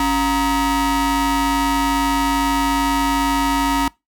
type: ring-modulated tone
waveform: 35% pulse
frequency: 329.6 Hz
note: E4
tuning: in tune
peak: -11 dBFS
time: 0-3.88 s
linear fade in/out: 2 ms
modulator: 608 Hz
effects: noise-tail reverb RT60 0.2 s tail -23 dB re dry